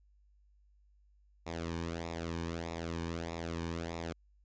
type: tone with flanger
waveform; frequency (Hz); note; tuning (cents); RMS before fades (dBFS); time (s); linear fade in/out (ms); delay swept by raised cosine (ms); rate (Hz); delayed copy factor
sawtooth; 83.6; E2; +25; -39; 1.46-4.13; 10; 0.65 to 1.52; 1.6; -0.75
effects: added 50 Hz sine -63 dBFS peak until 4.44 s + resampled to 16000 Hz